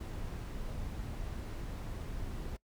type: noise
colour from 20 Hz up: brown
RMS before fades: -40 dBFS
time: 0-2.57 s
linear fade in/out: 10 ms
effects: noise-tail reverb RT60 0.1 s tail -22 dB re dry